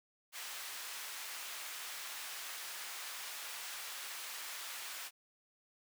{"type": "high-pass noise", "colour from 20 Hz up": "pink", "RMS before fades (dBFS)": -45, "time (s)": [0.32, 5.11], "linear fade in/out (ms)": 50, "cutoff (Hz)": 1300, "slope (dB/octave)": 12, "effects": []}